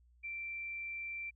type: tone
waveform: sine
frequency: 2349 Hz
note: D7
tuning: in tune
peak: -39 dBFS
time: 0.23-1.31 s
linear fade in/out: 20 ms
effects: added 60 Hz sine -63 dBFS peak until 1.35 s